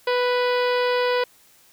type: harmonic tone with a mistuned harmonic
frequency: 493.9 Hz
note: B4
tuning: in tune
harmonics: 1 / 2 / 3 / 4 / 5 / 6 / 7 / 8 / 9 / 10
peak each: -20 / -26 / -30 / -32 / -34 / -36 / -37 / -38 / -39 / -40 dBFS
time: 0.07-1.24 s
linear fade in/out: 5 ms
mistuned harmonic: 7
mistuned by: -33 cents
effects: white hiss -55 dBFS RMS until 1.72 s